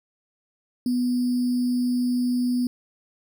sine tone with sample-and-hold, 246.9 Hz, B3, in tune, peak -20 dBFS, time 0.86-2.67 s, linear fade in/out 2 ms, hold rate 4900 Hz, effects none

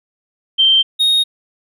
sine / triangle tone pair in turn, 3136 / 3729 Hz, G7 / A#7, 0 / 0 cents, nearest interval minor third, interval 300 cents, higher second, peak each -8 / -9 dBFS, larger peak first, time 0.58-0.83 / 0.99-1.24 s, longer neither, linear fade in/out 20 ms, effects none

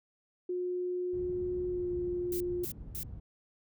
sine tone with pitch glide, 360 to 354.4 Hz, F#4 to F4, -47 to +25 cents, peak -31 dBFS, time 0.49-2.65 s, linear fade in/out 5 ms, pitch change -28 cents, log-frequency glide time 1.68-1.91 s
white low-pass noise, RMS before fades -45 dBFS, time 1.13-3.2 s, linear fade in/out 5 ms, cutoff 110 Hz, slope 12 dB/octave
violet noise bursts, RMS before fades -39 dBFS, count 3, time 2.32-3.032 s, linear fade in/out 2 ms, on 84 ms, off 230 ms
effects none

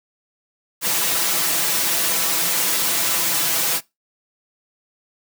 white noise with comb filter, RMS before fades -20 dBFS, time 0.81-3.81 s, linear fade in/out 50 ms, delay 6 ms, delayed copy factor +0.95, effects noise-tail reverb RT60 0.2 s tail -21 dB re dry + high-pass 150 Hz 12 dB/octave

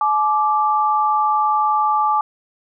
sine tone pair together, 854.6 / 1174.7 Hz, G#5 / D6, +49 / 0 cents, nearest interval tritone, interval 551 cents, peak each -17 dBFS, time 0.01-2.21 s, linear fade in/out 2 ms, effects none

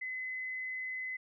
sine tone, 2030 Hz, B6, 47 cents sharp, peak -36 dBFS, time 0.01-1.17 s, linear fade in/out 10 ms, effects none

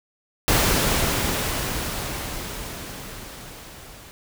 pink noise with level ramp, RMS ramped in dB -18 to -44 dBFS, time 0.48-4.11 s, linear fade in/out 0 ms, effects none

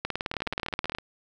two click trains, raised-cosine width 0.3 ms, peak -12 / -18 dBFS, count 18 / 11, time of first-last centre 0.05-0.949 / 0.34-0.985 s, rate 18.9 / 15.5 Hz, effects none

